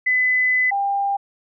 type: tone pair in turn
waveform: sine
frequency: 2010 / 797.7 Hz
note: B6 / G5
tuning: +30 / +30 cents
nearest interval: octave + major third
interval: 1600 cents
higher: first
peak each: -15 / -18 dBFS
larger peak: first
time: 0.06-0.71 / 0.71-1.17 s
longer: first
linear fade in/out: 10 ms
effects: none